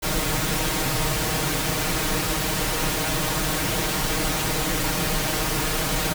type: noise with comb filter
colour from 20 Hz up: pink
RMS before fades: -24 dBFS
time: 0.02-6.14 s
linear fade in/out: 20 ms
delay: 6.4 ms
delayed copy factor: +0.85
effects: none